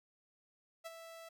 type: tone with ADSR envelope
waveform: sawtooth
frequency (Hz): 659.3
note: E5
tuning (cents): 0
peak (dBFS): -38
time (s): 0.84-1.29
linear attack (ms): 23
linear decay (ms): 27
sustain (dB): -8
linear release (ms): 7
effects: none